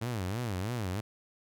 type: tone with vibrato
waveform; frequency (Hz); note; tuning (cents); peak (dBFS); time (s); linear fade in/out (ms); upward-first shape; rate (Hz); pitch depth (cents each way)
sawtooth; 105.7; G#2; +31; -28; 0.01-1.01; 10; sine; 3.1; 280
effects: none